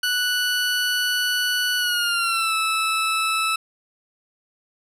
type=tone with pitch glide; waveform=20% pulse; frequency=1480 to 1310.9 Hz; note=F#6 to E6; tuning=0 to -10 cents; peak=-15 dBFS; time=0.03-3.56 s; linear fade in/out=5 ms; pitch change=-210 cents; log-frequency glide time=1.78-2.54 s; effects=resampled to 32000 Hz + 8-bit